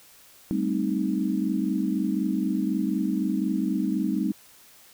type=chord; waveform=sine; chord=A half-diminished seventh; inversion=third; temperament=equal; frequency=196 / 220 / 261.6 / 311.1 Hz; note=G3 / A3 / C4 / Eb4; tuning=0 / 0 / 0 / 0 cents; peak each=-27 / -30 / -29 / -28 dBFS; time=0.51-4.32 s; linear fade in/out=0 ms; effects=white hiss -53 dBFS RMS until 4.93 s